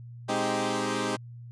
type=chord; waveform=15% pulse; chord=Ab major seventh; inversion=none; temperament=equal; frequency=207.7 / 261.6 / 311.1 / 392 Hz; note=Ab3 / C4 / Eb4 / G4; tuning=0 / 0 / 0 / 0 cents; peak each=-26 dBFS; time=0.28-1.17 s; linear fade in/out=20 ms; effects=added 119 Hz sine -41 dBFS peak until 1.51 s + resampled to 22050 Hz